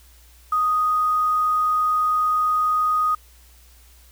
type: tone with quantisation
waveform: sine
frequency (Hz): 1244.5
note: D#6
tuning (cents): 0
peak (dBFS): -17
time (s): 0.52-3.15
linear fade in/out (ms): 5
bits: 7
effects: added 60 Hz sine -49 dBFS peak until 4.11 s + white hiss -54 dBFS RMS until 4.11 s

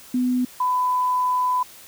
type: tone pair in turn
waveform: sine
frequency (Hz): 250.3 / 1001.2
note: B3 / B5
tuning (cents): +23 / +23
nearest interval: 2 octaves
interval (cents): 2400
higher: second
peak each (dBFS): -18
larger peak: neither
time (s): 0.14-0.45 / 0.6-1.63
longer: second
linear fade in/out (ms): 5
effects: white hiss -45 dBFS RMS until 1.87 s

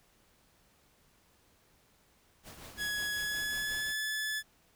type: noise with tremolo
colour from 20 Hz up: pink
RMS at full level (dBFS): -47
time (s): 2.43-3.94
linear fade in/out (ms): 50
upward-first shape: triangle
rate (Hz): 5.5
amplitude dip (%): 55
type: tone with pitch glide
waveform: sawtooth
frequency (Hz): 1679 to 1726.2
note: G#6 to A6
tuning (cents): +18 to -34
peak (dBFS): -29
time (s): 2.77-4.43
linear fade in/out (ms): 50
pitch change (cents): +48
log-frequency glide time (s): 3.12-3.93
effects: pink hiss -67 dBFS RMS until 4.75 s

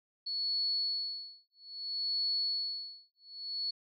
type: tone with tremolo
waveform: sine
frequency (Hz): 4400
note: C#8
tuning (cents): -14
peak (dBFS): -29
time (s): 0.26-3.71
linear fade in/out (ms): 10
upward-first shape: sine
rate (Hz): 0.61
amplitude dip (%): 100
effects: none

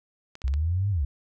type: clicks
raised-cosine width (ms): 0.2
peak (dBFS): -25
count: 4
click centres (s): 0.354 / 0.418 / 0.48 / 0.539
type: linear two-way sweep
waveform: sine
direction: up then down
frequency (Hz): 61.74 to 103.83 to 61.74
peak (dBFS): -22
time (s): 0.44-1.05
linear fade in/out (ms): 5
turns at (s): 0.9
effects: none

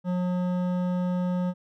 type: tone with hard clipping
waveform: triangle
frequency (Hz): 180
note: F#3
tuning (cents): -47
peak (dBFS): -26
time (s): 0.04-1.54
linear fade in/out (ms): 50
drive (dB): 16
effects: none

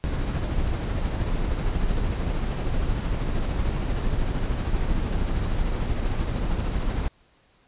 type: noise with tremolo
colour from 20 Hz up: brown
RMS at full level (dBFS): -23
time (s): 0.04-7.08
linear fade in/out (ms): 0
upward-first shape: triangle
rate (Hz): 13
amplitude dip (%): 35
effects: pink hiss -61 dBFS RMS until 7.67 s + resampled to 8000 Hz

